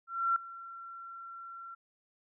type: tone with ADSR envelope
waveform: sine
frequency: 1361 Hz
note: F6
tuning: 45 cents flat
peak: -24 dBFS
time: 0.07-1.75 s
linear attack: 290 ms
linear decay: 3 ms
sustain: -19 dB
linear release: 11 ms
effects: none

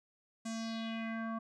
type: tone with low-pass filter sweep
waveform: square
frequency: 225.5 Hz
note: A3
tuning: 43 cents sharp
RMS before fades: -39 dBFS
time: 0.45-1.39 s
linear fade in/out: 10 ms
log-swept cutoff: 7800 to 1100 Hz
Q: 3.2
effects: none

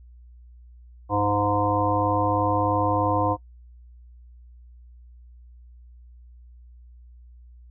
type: harmonic tone with a mistuned harmonic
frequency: 103.1 Hz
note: G#2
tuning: 12 cents flat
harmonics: 1 / 3 / 5 / 7 / 9 / 10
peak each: -27 / -27 / -27 / -27 / -27 / -27 dBFS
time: 1.09-3.37 s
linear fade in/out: 50 ms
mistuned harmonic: 1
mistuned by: -67 cents
effects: noise-tail reverb RT60 0.1 s tail -22 dB re dry + added 60 Hz sine -45 dBFS peak until 7.7 s

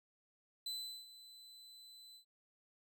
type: tone with ADSR envelope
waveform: 40% pulse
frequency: 4020 Hz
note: B7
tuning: 30 cents sharp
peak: -38 dBFS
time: 0.66-2.25 s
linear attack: 5 ms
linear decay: 390 ms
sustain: -16 dB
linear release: 94 ms
effects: none

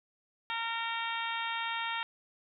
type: harmonic tone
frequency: 459.4 Hz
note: A#4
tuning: 25 cents flat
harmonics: 2 / 3 / 4 / 5 / 6 / 7 / 8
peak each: -37 / -39 / -40 / -41 / -42 / -42 / -43 dBFS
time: 0.5-2.03 s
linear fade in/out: 0 ms
effects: none

